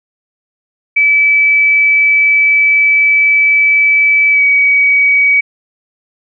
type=tone with pitch glide; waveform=sine; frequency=2302 to 2266 Hz; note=D7 to C#7; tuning=-35 to +37 cents; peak=-6 dBFS; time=0.96-5.41 s; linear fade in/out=10 ms; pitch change=-28 cents; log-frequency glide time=4.31-4.43 s; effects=none